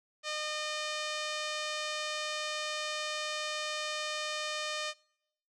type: tone with low-pass filter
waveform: 5% pulse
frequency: 609 Hz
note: D#5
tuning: 37 cents flat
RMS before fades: -36 dBFS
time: 0.23-4.94 s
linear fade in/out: 50 ms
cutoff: 6600 Hz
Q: 0.53
effects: noise-tail reverb RT60 0.8 s tail -25 dB re dry